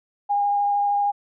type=tone with vibrato; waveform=sine; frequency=813 Hz; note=G#5; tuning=37 cents flat; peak=-18 dBFS; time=0.29-1.12 s; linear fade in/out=20 ms; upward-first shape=triangle; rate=13 Hz; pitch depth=11 cents each way; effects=none